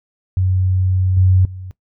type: tone with level steps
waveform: sine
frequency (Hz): 93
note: F#2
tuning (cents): +9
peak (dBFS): -13 / -9 / -28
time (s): 0.37-1.71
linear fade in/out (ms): 0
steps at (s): 1.17 / 1.45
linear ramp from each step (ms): 2
effects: noise-tail reverb RT60 0.1 s tail -18 dB re dry